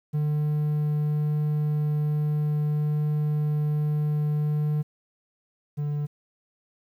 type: tone pair in turn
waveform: triangle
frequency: 149.9 / 146.98 Hz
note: D3 / D3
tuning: +36 / +2 cents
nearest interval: unison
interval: 34 cents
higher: first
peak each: -20 / -23 dBFS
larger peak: first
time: 0.13-4.83 / 5.77-6.07 s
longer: first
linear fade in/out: 20 ms
effects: 10-bit